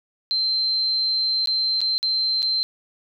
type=tone with dropouts; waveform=sine; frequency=4117 Hz; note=C8; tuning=29 cents flat; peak=-19 dBFS; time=0.31-2.63 s; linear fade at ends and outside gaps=0 ms; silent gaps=1.458-1.473 / 1.806-1.815 / 1.98-2.029 / 2.421-2.428 s; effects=none